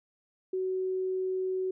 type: tone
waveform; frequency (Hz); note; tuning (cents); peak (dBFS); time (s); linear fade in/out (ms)
sine; 374.2; F#4; +20; -28; 0.53-1.71; 5
effects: none